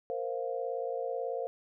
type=chord; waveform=sine; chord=Bb suspended second; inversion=none; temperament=just; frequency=466.2 / 524.4 / 699.2 Hz; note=Bb4 / C5 / F5; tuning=0 / +4 / +2 cents; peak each=-36 / -35 / -39 dBFS; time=0.1-1.47 s; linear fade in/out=0 ms; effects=none